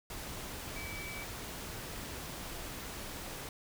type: tone in noise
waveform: sine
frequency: 2299 Hz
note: D7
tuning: 37 cents flat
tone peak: -44 dBFS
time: 0.76-1.24 s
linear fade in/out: 2 ms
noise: pink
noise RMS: -43 dBFS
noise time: 0.1-3.49 s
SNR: -4 dB
effects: none